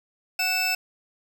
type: tone pair together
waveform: 25% pulse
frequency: 740 / 2637 Hz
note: F#5 / E7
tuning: 0 / 0 cents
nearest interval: octave + minor seventh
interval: 2200 cents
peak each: -26 / -19 dBFS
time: 0.39-0.75 s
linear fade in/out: 5 ms
effects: none